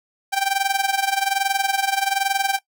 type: tone with amplitude modulation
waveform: sawtooth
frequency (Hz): 784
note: G5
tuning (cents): 0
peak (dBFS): -12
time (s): 0.32-2.59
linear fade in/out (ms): 20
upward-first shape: sine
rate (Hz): 21.2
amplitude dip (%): 80
effects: noise-tail reverb RT60 0.1 s tail -17 dB re dry